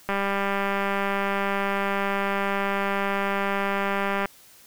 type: click train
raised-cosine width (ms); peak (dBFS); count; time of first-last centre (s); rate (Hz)
0.5; -11; 826; 0.09-4.257; 198
effects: white hiss -52 dBFS RMS until 4.66 s